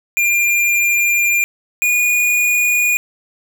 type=tone pair in turn; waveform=square; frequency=2398 / 2447 Hz; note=D7 / D#7; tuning=+36 / -29 cents; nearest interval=unison; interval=35 cents; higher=second; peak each=-13 dBFS; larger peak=neither; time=0.17-1.44 / 1.82-2.97 s; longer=first; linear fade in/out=0 ms; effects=none